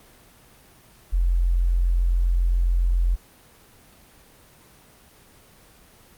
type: tone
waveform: sine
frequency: 43.65 Hz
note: F1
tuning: in tune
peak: -17 dBFS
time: 1.12-3.16 s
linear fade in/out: 20 ms
effects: pink hiss -52 dBFS RMS until 6.17 s + Opus 24 kbps